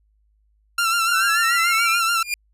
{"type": "tone with vibrato", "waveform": "sawtooth", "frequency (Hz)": 1363, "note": "F6", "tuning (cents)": -43, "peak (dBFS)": -14, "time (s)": [0.78, 2.23], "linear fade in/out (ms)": 5, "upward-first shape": "sine", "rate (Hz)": 6.9, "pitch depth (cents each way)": 49}
{"type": "linear sweep", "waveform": "sine", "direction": "up", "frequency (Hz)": [1396.9, 2489], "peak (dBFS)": -21, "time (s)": [1.08, 2], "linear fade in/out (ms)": 50}
{"type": "tone with exponential growth", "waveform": "sawtooth", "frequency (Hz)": 2411, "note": "D7", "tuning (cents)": 45, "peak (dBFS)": -14, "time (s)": [2.16, 2.34], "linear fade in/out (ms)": 1, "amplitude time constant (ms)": 38}
{"effects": ["added 52 Hz sine -59 dBFS peak until 2.53 s", "resampled to 32000 Hz"]}